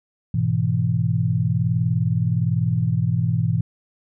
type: chord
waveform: sine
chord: E major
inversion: first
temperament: equal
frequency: 103.83 / 123.47 / 164.81 Hz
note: G#2 / B2 / E3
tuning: 0 / 0 / 0 cents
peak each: -23 / -21 / -22 dBFS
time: 0.34-3.61 s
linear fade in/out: 5 ms
effects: none